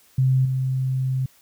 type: tone with level steps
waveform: sine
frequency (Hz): 130.81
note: C3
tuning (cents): 0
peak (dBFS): -15 / -20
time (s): 0.18-1.26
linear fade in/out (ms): 5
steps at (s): 0.45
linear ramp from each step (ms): 5
effects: white hiss -56 dBFS RMS until 1.41 s